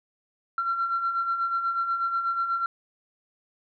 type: beating tone pair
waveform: sine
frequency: 1357 / 1365.2 Hz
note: E6 / F6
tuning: +50 / -40 cents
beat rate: 8.2 Hz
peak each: -32 / -24 dBFS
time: 0.58-2.66 s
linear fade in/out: 2 ms
effects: tanh soft clip ceiling -18 dBFS